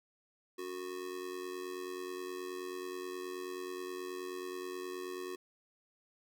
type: tone with amplitude modulation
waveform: square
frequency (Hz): 366.8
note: F#4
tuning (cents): -15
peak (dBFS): -37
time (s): 0.58-5.36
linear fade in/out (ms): 10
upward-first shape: sine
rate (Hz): 89.4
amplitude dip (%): 75
effects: none